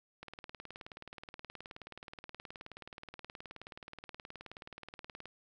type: click train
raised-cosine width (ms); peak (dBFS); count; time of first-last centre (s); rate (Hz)
0.3; -30; 96; 0.23-5.256; 18.9
effects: none